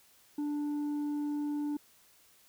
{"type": "tone with tanh clipping", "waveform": "sine", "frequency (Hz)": 293.7, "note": "D4", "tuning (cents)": 0, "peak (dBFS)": -32, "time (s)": [0.38, 1.77], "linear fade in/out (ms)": 5, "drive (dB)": 4, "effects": ["white hiss -63 dBFS RMS until 2.48 s"]}